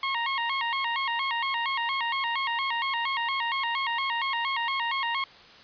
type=tone with vibrato; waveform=20% pulse; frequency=1006 Hz; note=B5; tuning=32 cents sharp; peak=-21 dBFS; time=0.03-5.24 s; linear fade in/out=2 ms; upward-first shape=square; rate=4.3 Hz; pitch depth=130 cents each way; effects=white hiss -50 dBFS RMS until 5.63 s + resampled to 11025 Hz